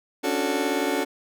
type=chord; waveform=30% pulse; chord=D major seventh; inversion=third; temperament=just; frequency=275.3 / 293.7 / 367.1 / 440.5 Hz; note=C#4 / D4 / F#4 / A4; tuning=-12 / 0 / -14 / +2 cents; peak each=-26 dBFS; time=0.23-1.05 s; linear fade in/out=20 ms; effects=none